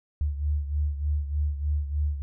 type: beating tone pair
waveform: sine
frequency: 73 / 76.3 Hz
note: D2 / D#2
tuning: -10 / -33 cents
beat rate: 3.3 Hz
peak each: -25 / -31 dBFS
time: 0.21-2.22 s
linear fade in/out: 0 ms
effects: none